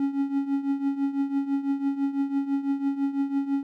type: tone with tremolo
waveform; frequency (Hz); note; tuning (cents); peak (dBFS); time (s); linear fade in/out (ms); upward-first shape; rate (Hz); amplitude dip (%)
triangle; 277.2; C#4; 0; -18; 0-3.63; 2; triangle; 6; 80
effects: none